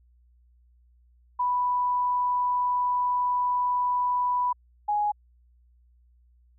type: tone pair in turn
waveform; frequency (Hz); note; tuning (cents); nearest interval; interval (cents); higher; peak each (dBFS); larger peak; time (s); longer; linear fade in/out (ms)
sine; 987.8 / 832; B5 / G#5; 0 / +3; minor third; 297; first; -22; neither; 1.39-4.53 / 4.88-5.12; first; 10
effects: added 60 Hz sine -57 dBFS peak until 6.58 s